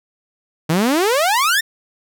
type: exponential sweep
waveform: sawtooth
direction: up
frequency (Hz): 150.6 to 1864.7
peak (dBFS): -10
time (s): 0.69-1.61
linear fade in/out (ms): 10
effects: none

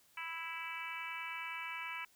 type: harmonic tone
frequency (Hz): 329.6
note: E4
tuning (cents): 0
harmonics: 3 / 4 / 5 / 6 / 7 / 8 / 9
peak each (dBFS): -47 / -49 / -50 / -51 / -44 / -48 / -53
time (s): 0.17-2.05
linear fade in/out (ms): 5
effects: white hiss -68 dBFS RMS until 2.15 s

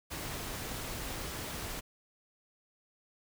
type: noise with amplitude modulation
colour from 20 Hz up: pink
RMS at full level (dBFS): -38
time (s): 0.1-1.81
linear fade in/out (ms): 20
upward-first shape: sine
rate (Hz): 252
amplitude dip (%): 35
effects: none

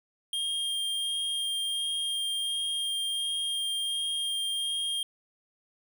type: tone with vibrato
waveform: square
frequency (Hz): 3215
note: G7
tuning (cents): +43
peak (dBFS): -29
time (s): 0.33-5.03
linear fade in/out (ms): 2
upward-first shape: sine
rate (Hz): 1.4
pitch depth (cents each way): 9
effects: none

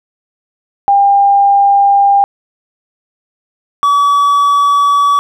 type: tone pair in turn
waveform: sine / triangle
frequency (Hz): 800 / 1141.5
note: G5 / D6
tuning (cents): +35 / -50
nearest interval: tritone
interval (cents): 615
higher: second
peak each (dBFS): -5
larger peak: neither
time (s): 0.88-2.24 / 3.83-5.19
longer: neither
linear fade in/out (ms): 0
effects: none

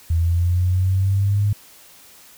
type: linear sweep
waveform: sine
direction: up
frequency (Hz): 81.9 to 103.83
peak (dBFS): -15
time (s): 0.1-1.53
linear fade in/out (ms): 5
effects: white hiss -47 dBFS RMS until 2.37 s

